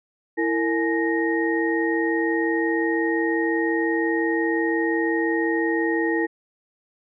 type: tone cluster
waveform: sine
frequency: 331.7 / 457.4 / 844 / 1864 Hz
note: E4 / A#4 / G#5 / A#6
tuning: +11 / -33 / +28 / -1 cents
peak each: -22 / -26 / -31 / -26 dBFS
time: 0.37-6.27 s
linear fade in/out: 20 ms
effects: none